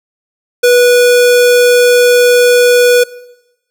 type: tone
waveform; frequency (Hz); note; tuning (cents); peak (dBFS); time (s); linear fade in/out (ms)
square; 489.1; B4; -17; -5; 0.63-3.04; 10
effects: noise-tail reverb RT60 1.0 s tail -20 dB re dry